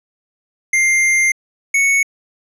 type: tone pair in turn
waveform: square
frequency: 2100 / 2216 Hz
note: C7 / C#7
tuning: +6 / -1 cents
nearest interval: minor second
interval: 93 cents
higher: second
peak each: -12 dBFS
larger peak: neither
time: 0.73-1.32 / 1.74-2.03 s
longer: first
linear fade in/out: 5 ms
effects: low-pass 11000 Hz 12 dB/octave